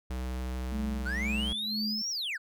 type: tone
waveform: square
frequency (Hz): 63.4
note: B1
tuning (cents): +46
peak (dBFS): -33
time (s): 0.1-1.53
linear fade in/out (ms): 5
type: tone with tremolo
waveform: sine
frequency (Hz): 213.9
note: A3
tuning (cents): -49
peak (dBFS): -31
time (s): 0.72-2.02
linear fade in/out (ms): 5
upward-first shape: sine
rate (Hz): 2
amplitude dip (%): 80
type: linear two-way sweep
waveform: triangle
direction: up then down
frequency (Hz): 1385 to 5740 to 1385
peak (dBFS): -30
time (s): 1.05-2.38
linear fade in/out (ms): 20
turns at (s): 2.1
effects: none